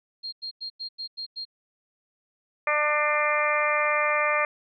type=tone bursts; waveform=sine; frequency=4221 Hz; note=C8; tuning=14 cents sharp; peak=-31 dBFS; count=7; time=0.23-1.453 s; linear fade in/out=20 ms; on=95 ms; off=93 ms
type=harmonic tone; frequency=298.6 Hz; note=D4; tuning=29 cents sharp; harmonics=2 / 3 / 4 / 5 / 6 / 7 / 8; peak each=-27 / -34 / -26 / -36 / -30 / -28 / -29 dBFS; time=2.67-4.45 s; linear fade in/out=2 ms
effects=none